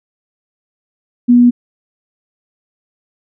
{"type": "tone", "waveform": "sine", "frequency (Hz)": 242.9, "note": "B3", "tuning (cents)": -29, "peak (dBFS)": -4, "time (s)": [1.28, 1.51], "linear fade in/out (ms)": 20, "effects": []}